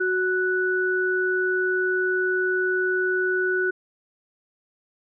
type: tone pair together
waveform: sine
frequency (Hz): 370 / 1480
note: F#4 / F#6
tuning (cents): 0 / 0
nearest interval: 2 octaves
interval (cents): 2400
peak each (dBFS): -23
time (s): 0-3.71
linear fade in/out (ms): 10
effects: none